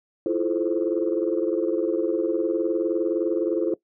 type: chord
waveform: sine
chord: F major seventh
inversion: third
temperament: equal with one note detuned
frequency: 329.6 / 349.2 / 432.7 / 523.3 Hz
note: E4 / F4 / A4 / C5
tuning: 0 / 0 / -29 / 0 cents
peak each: -25 / -25 / -26 / -28 dBFS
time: 0.26-3.74 s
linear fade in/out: 2 ms
effects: noise-tail reverb RT60 0.1 s tail -19 dB re dry + tanh soft clip ceiling -12 dBFS